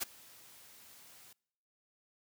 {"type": "noise with ADSR envelope", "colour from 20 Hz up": "white", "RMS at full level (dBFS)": -33, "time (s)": [0, 1.33], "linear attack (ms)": 25, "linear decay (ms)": 15, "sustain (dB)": -24, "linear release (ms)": 4, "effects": ["noise-tail reverb RT60 0.8 s tail -26 dB re dry", "high-pass 60 Hz 12 dB/octave"]}